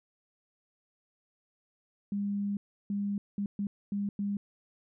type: tone bursts at uneven times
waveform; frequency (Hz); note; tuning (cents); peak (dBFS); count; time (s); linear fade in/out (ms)
sine; 202; G#3; -48; -29; 6; 2.12-2.57 / 2.9-3.18 / 3.38-3.46 / 3.59-3.67 / 3.92-4.09 / 4.19-4.37; 2
effects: none